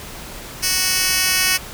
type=tone with high-pass filter sweep; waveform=10% pulse; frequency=370.6 Hz; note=F#4; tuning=3 cents sharp; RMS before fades=-18 dBFS; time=0.62-1.58 s; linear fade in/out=20 ms; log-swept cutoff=4300 to 2800 Hz; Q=0.91; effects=pink hiss -34 dBFS RMS until 1.73 s